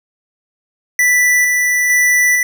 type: tone with tremolo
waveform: square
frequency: 1975.5 Hz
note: B6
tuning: in tune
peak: -10 dBFS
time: 0.99-2.43 s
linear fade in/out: 2 ms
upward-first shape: square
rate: 1.1 Hz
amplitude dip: 25%
effects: none